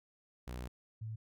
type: tone pair in turn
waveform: sawtooth / sine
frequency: 61.74 / 110.22 Hz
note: B1 / A2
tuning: 0 / +3 cents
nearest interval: minor seventh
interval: 1003 cents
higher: second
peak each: -37 / -39 dBFS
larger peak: first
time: 0.47-0.68 / 1.01-1.16 s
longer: first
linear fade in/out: 10 ms
effects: none